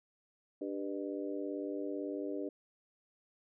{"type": "harmonic tone with a mistuned harmonic", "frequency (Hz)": 98, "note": "G2", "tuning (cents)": 0, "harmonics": [3, 4, 5, 6], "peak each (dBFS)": [-39, -41, -43, -45], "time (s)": [0.61, 2.49], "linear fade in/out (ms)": 5, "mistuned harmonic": 6, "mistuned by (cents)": 51, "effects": []}